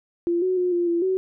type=tone with pitch steps; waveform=sine; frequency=343.9 / 370.3 / 360.2 / 348.1 / 340.8 / 376.2 Hz; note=F4 / F#4 / F#4 / F4 / F4 / F#4; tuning=-27 / +1 / -46 / -6 / -42 / +29 cents; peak=-19 dBFS; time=0.27-1.17 s; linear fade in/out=0 ms; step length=150 ms; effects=none